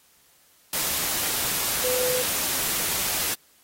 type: tone in noise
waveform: sine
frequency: 503 Hz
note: B4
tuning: 32 cents sharp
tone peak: -25 dBFS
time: 1.84-2.22 s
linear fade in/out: 2 ms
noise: white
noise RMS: -26 dBFS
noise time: 0.73-3.34 s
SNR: -2 dB
effects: white hiss -59 dBFS RMS until 3.63 s + AAC 48 kbps